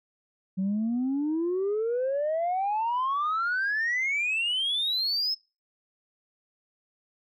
sine exponential sweep, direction up, 184.9 to 5274 Hz, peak -23 dBFS, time 0.57-5.35 s, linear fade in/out 20 ms, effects noise-tail reverb RT60 0.3 s tail -25 dB re dry + tanh soft clip ceiling -22 dBFS

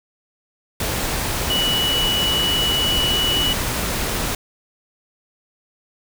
sine tone in noise, 2945 Hz, F#7, 9 cents flat, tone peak -18 dBFS, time 1.5-3.53 s, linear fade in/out 2 ms, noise pink, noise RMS -23 dBFS, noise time 0.8-4.35 s, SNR +2 dB, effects none

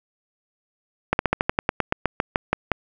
slowing click train, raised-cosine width 0.5 ms, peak -3 dBFS, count 15, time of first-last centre 1.13-2.717 s, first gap 61 ms, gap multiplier 1.09, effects none

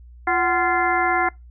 harmonic tone with a mistuned harmonic, 346.8 Hz, F4, 12 cents flat, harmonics 1 / 2 / 3 / 4 / 5 / 6, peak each -26 / -21 / -25 / -24 / -26 / -26 dBFS, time 0.27-1.29 s, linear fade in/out 5 ms, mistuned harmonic 2, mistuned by +120 cents, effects noise-tail reverb RT60 0.2 s tail -24 dB re dry + added 60 Hz sine -41 dBFS peak until 1.5 s

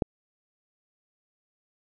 click, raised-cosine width 2 ms, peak -10 dBFS, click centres 0.022 s, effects none

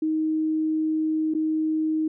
sine tone with dropouts, 313.7 Hz, D#4, 14 cents sharp, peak -21 dBFS, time 0.02-2.08 s, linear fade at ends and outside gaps 5 ms, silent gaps 1.339-1.348 s, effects none

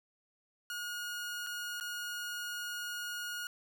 sawtooth tone with dropouts, 1438 Hz, F#6, 50 cents flat, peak -34 dBFS, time 0.7-3.47 s, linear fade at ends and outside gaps 1 ms, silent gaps 1.465-1.469 / 1.8-1.809 s, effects none

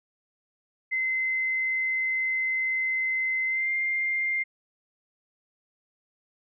sine tone with pitch glide, 2059 to 2105 Hz, C7 to C7, -28 to +10 cents, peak -24 dBFS, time 0.91-4.44 s, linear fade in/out 20 ms, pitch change +38 cents, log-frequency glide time 3.46-3.72 s, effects none

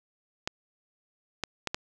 clicks, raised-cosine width 0.2 ms, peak -12 dBFS, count 4, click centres 0.475 / 1.437 / 1.673 / 1.745 s, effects none

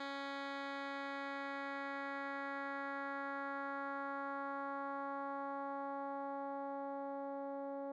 10% pulse tone with low-pass filter sweep, 277.7 Hz, C#4, 3 cents sharp, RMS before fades -43 dBFS, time 0-7.92 s, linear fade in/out 5 ms, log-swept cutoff 3300 to 620 Hz, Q 1.8, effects none

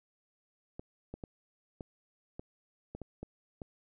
clicks, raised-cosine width 2 ms, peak -28 dBFS, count 9, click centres 0.795 / 1.14 / 1.238 / 1.808 / 2.395 / 2.95 / 3.017 / 3.23 / 3.618 s, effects none

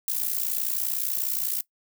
violet noise with amplitude modulation, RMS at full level -24 dBFS, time 0.08-1.61 s, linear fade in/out 2 ms, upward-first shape sine, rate 59.9 Hz, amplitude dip 80%, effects noise-tail reverb RT60 0.1 s tail -20 dB re dry

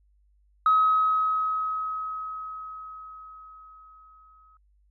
sine tone with exponential decay, 1274 Hz, D#6, 41 cents sharp, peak -15 dBFS, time 0.66-4.57 s, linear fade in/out 2 ms, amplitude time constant 850 ms, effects tanh soft clip ceiling -12 dBFS + added 50 Hz sine -60 dBFS peak until 4.9 s

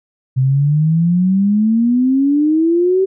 sine exponential sweep, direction up, 127.9 to 387.9 Hz, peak -10 dBFS, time 0.36-3.06 s, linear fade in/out 20 ms, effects none

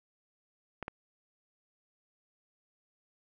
clicks, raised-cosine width 0.5 ms, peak -22 dBFS, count 2, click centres 0.827 / 0.881 s, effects none

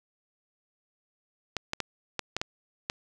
clicks, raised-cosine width 0.2 ms, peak -12 dBFS, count 7, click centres 1.567 / 1.734 / 1.803 / 2.193 / 2.366 / 2.415 / 2.899 s, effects none

